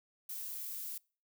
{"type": "noise", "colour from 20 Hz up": "violet", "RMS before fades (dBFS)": -42, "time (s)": [0.29, 0.98], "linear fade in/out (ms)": 5, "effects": ["noise-tail reverb RT60 0.4 s tail -26 dB re dry"]}